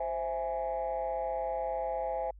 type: chord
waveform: sine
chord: C augmented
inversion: none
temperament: equal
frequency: 523.3 / 659.3 / 830.6 Hz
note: C5 / E5 / G#5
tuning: 0 / 0 / 0 cents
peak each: -34 dBFS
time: 0-2.31 s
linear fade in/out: 5 ms
effects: tanh soft clip ceiling -25 dBFS + added 50 Hz sine -49 dBFS peak until 2.39 s